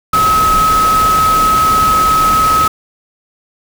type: tone in noise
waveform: sine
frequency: 1282 Hz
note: E6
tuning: 49 cents flat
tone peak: -8 dBFS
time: 0.13-2.68 s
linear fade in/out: 5 ms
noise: pink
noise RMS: -19 dBFS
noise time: 0.13-2.68 s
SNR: +8 dB
effects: none